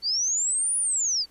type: linear two-way sweep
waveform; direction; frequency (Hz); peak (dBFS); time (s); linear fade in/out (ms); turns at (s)
sine; up then down; 4435 to 9830 to 4435; -22; 0.02-1.26; 50; 0.77
effects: pink hiss -59 dBFS RMS until 1.3 s + resampled to 32000 Hz